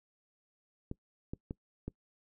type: clicks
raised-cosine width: 3 ms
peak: -25 dBFS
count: 4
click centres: 0.914 / 1.335 / 1.509 / 1.88 s
effects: noise-tail reverb RT60 0.1 s tail -23 dB re dry